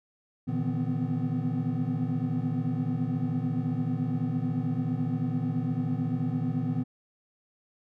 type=tone cluster; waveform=triangle; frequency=117.9 / 150.5 / 164.6 / 247.1 / 256.1 Hz; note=A#2 / D3 / E3 / B3 / C4; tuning=+20 / +43 / -2 / +1 / -37 cents; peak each=-31 dBFS; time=0.47-6.84 s; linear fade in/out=20 ms; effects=none